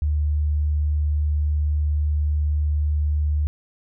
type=tone; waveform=sine; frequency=74.7 Hz; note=D2; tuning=30 cents sharp; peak=-18 dBFS; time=0.02-3.47 s; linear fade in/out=0 ms; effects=none